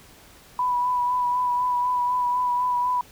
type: tone with vibrato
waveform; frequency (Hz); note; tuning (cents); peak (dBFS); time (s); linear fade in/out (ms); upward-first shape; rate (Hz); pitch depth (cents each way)
sine; 987; B5; -1; -20; 0.59-3.01; 2; sine; 4; 22
effects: pink hiss -50 dBFS RMS until 3.11 s